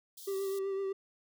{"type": "high-pass noise", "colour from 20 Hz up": "white", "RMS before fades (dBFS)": -49, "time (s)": [0.17, 0.59], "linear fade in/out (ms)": 5, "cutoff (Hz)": 3200, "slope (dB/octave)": 96}
{"type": "tone with vibrato", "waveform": "triangle", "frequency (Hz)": 389.9, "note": "G4", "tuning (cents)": -9, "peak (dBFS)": -30, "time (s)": [0.27, 0.93], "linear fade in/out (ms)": 10, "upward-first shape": "triangle", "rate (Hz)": 7.9, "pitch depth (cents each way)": 29}
{"effects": []}